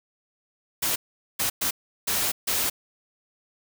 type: noise bursts at uneven times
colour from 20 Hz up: white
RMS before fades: -25 dBFS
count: 5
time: 0.82-0.96 / 1.39-1.5 / 1.61-1.71 / 2.07-2.32 / 2.47-2.7 s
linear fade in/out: 10 ms
effects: none